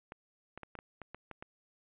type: clicks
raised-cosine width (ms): 0.5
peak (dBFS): -29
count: 9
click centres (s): 0.121 / 0.576 / 0.633 / 0.753 / 0.789 / 1.017 / 1.146 / 1.313 / 1.425
effects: resampled to 8000 Hz